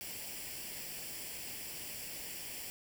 white noise with comb filter, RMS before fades -44 dBFS, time 0.01-2.7 s, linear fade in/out 0 ms, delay 0.39 ms, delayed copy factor +0.65, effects none

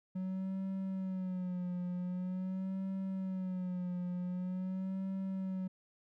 triangle tone with vibrato, 185 Hz, F#3, in tune, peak -33 dBFS, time 0.15-5.68 s, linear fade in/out 10 ms, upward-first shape sine, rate 0.45 Hz, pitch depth 62 cents each way, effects none

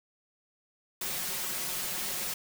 white noise with comb filter, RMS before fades -34 dBFS, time 1.01-2.34 s, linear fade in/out 5 ms, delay 5.5 ms, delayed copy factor +0.65, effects none

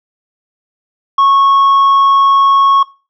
triangle tone with tanh clipping, 1100 Hz, C#6, 14 cents flat, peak -7 dBFS, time 1.18-2.83 s, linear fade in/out 5 ms, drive 8 dB, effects noise-tail reverb RT60 0.3 s tail -20 dB re dry

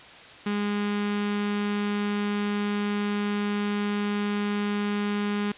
sawtooth tone with notch filter, 205.6 Hz, G#3, 17 cents flat, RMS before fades -27 dBFS, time 0.46-5.52 s, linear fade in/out 5 ms, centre 640 Hz, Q 1.6, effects white hiss -46 dBFS RMS until 5.57 s + resampled to 8000 Hz

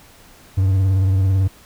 triangle tone with vibrato, 95.5 Hz, G2, 45 cents flat, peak -11 dBFS, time 0.57-1.48 s, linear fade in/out 10 ms, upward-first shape sine, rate 18 Hz, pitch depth 48 cents each way, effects pink hiss -47 dBFS RMS until 1.65 s

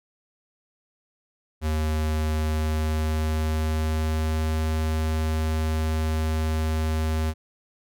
square tone with pitch glide, 77.7 to 78.78 Hz, D#2 to D#2, -2 to +22 cents, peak -23 dBFS, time 1.61-7.34 s, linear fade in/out 50 ms, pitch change +24 cents, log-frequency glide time 2.35-4.57 s, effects none

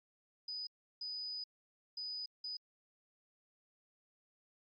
sine tone bursts at uneven times, 4978 Hz, D#8, in tune, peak -40 dBFS, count 4, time 0.48-0.67 / 1.01-1.44 / 1.97-2.26 / 2.44-2.57 s, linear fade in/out 5 ms, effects AAC 64 kbps

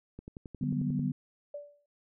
click train, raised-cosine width 3 ms, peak -30 dBFS, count 10, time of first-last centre 0.19-0.994 s, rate 11.2 Hz
sine chord, G major seventh, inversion second, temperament equal, 146.83 / 185 / 196 / 246.9 Hz, D3 / F#3 / G3 / B3, 0 / 0 / 0 / 0 cents, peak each -32 / -37 / -37 / -32 dBFS, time 0.61-1.12 s, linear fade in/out 5 ms
sine tone with exponential decay, 581 Hz, D5, 19 cents flat, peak -35 dBFS, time 1.54-1.86 s, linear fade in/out 5 ms, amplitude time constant 69 ms
effects none

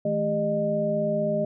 sine tone cluster, 159.8 / 215.5 / 399 / 612 Hz, D#3 / A3 / G4 / D#5, +47 / -36 / +31 / -29 cents, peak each -31 / -29 / -32 / -24 dBFS, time 0.05-1.45 s, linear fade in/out 5 ms, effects none

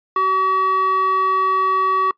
square tone with band-pass filter, 379.4 Hz, F#4, 43 cents sharp, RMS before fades -17 dBFS, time 0.16-2.11 s, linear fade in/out 2 ms, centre 1100 Hz, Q 4.3, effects noise-tail reverb RT60 0.1 s tail -22 dB re dry + resampled to 11025 Hz

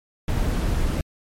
brown noise, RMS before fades -22 dBFS, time 0.28-1.01 s, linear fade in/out 2 ms, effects MP3 64 kbps

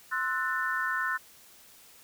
sine chord, F# half-diminished seventh, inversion second, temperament equal with one note detuned, 1046.5 / 1318.5 / 1480 / 1785.6 Hz, C6 / E6 / F#6 / A6, 0 / 0 / 0 / +25 cents, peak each -35 / -35 / -31 / -32 dBFS, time 0.11-1.18 s, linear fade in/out 20 ms, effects white hiss -55 dBFS RMS until 2.03 s

